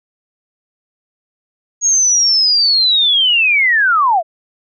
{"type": "linear sweep", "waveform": "sine", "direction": "down", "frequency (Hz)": [6645, 622.3], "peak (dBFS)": -9, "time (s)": [1.81, 4.23], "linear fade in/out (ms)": 50, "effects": []}